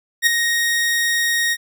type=tone with ADSR envelope; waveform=sawtooth; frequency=1869 Hz; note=A#6; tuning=4 cents sharp; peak=-6 dBFS; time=0.22-1.57 s; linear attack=47 ms; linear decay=8 ms; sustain=-7 dB; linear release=47 ms; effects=none